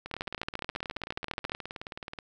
two click trains, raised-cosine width 0.3 ms, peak -22 / -16 dBFS, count 41 / 21, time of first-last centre 0.06-2.188 / 0.14-1.519 s, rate 18.8 / 14.5 Hz, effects none

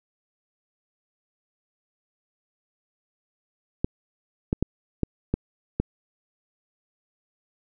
clicks, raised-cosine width 3 ms, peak -9 dBFS, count 6, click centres 3.845 / 4.529 / 4.626 / 5.033 / 5.34 / 5.8 s, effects none

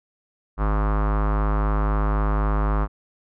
square tone with low-pass filter, 51.91 Hz, G#1, in tune, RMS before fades -21 dBFS, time 0.57-2.88 s, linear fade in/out 50 ms, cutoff 1200 Hz, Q 3.6, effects none

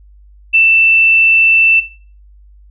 sine tone, 2665 Hz, E7, 18 cents sharp, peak -5 dBFS, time 0.53-1.81 s, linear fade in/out 20 ms, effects noise-tail reverb RT60 0.4 s tail -17 dB re dry + added 50 Hz sine -39 dBFS peak until 2.7 s

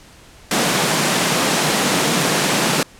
pink high-pass noise, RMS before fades -17 dBFS, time 0.51-2.83 s, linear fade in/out 2 ms, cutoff 140 Hz, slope 48 dB/octave, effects pink hiss -45 dBFS RMS until 2.99 s + low-pass 10000 Hz 12 dB/octave

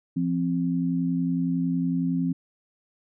sine tone pair together, 171.5 / 262.4 Hz, F3 / C4, -31 / +5 cents, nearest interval perfect fifth, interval 736 cents, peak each -25 dBFS, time 0.16-2.33 s, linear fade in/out 10 ms, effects none

